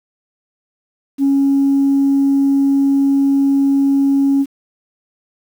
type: tone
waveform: sine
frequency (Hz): 276.2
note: C#4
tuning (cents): -6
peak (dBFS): -9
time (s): 1.18-4.46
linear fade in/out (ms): 50
effects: tanh soft clip ceiling -7 dBFS + 7-bit